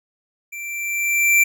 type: tone with level ramp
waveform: square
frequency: 2349 Hz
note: D7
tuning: in tune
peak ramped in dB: -31 to -11 dBFS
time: 0.52-1.44 s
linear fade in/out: 10 ms
effects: none